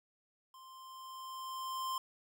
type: tone with level ramp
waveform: square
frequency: 1046.5 Hz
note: C6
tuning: in tune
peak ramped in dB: -54 to -35 dBFS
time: 0.54-1.98 s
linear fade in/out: 2 ms
effects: none